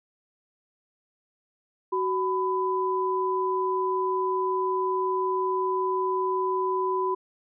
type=tone pair together; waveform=sine; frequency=374.6 / 1000 Hz; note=F#4 / B5; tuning=+21 / +21 cents; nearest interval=octave + perfect fourth; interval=1700 cents; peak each=-26 dBFS; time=1.92-7.15 s; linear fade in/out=10 ms; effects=none